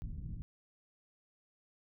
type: low-pass noise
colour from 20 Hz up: pink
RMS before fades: -42 dBFS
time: 0.02-0.42 s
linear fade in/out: 0 ms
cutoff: 190 Hz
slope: 24 dB/octave
effects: none